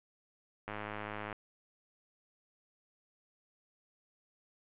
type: click train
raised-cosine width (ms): 0.5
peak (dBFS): -25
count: 69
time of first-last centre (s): 0.68-1.328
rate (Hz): 105
effects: resampled to 8000 Hz + 10-bit